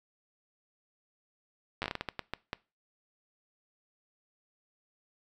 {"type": "slowing click train", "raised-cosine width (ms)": 0.3, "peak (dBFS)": -17, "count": 12, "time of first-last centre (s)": [1.82, 2.531], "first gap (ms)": 9, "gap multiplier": 1.36, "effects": ["noise-tail reverb RT60 0.3 s tail -22 dB re dry"]}